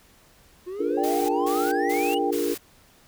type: exponential sweep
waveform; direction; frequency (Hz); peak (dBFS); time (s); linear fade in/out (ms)
triangle; up; 350 to 3017; -29; 0.66-2.19; 20
type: chord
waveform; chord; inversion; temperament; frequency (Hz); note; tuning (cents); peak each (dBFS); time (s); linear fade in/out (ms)
sine; Bb dominant seventh; first; equal; 293.7 / 349.2 / 415.3 / 466.2; D4 / F4 / Ab4 / Bb4; 0 / 0 / 0 / 0; -28; 0.79-2.55; 20
type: tone with pitch glide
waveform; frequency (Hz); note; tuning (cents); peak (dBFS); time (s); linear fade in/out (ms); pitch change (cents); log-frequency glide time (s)
sine; 784 to 789.9; G5 to G5; 0 to +13; -26; 0.97-2.31; 10; +13; 1.6-2.1
type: noise bursts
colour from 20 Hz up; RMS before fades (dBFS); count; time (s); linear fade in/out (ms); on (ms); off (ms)
white; -36; 4; 1.03-2.58; 10; 260; 170
effects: pink hiss -56 dBFS RMS until 3.07 s